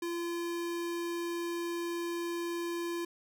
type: tone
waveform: square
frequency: 342.3 Hz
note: F4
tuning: 35 cents flat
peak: -34 dBFS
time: 0.02-3.05 s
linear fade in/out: 5 ms
effects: none